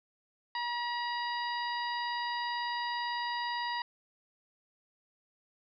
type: harmonic tone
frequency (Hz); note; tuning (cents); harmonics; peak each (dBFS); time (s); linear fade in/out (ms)
958; A#5; +47; 1 / 2 / 3 / 4 / 5; -34 / -38 / -45 / -44 / -43; 0.55-3.82; 2
effects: none